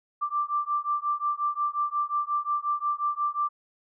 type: beating tone pair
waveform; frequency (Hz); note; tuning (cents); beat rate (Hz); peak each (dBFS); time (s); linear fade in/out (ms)
sine; 1174.7 / 1180.3; D6 / D6; 0 / +8; 5.6; -28; 0.21-3.49; 20
effects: none